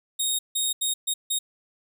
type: tone bursts at uneven times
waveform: 15% pulse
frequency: 3729 Hz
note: A#7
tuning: in tune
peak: -16 dBFS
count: 5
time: 0.19-0.39 / 0.55-0.73 / 0.81-0.94 / 1.07-1.14 / 1.3-1.39 s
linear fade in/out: 10 ms
effects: none